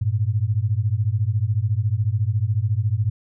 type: beating tone pair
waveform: sine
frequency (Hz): 99.6 / 113.6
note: G2 / A#2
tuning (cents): +28 / -44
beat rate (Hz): 14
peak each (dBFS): -21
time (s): 0.01-3.1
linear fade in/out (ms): 10
effects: none